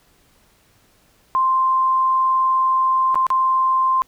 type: tone with dropouts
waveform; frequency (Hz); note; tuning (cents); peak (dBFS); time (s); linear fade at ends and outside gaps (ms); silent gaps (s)
sine; 1046.5; C6; 0; -14; 1.35-4.02; 0; 3.145-3.156 / 3.267-3.303
effects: pink hiss -57 dBFS RMS until 4.07 s